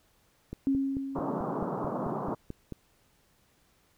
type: click train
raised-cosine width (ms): 3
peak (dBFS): -24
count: 11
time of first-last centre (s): 0.53-2.723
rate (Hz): 4.56
type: tone with exponential decay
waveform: sine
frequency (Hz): 272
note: C#4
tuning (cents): -33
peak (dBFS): -22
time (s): 0.67-2.15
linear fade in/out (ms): 0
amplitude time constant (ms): 320
type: band-pass noise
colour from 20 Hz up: pink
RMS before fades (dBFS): -33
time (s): 1.15-2.35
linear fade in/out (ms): 10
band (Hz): 140 to 1200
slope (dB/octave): 48
effects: pink hiss -67 dBFS RMS until 3.97 s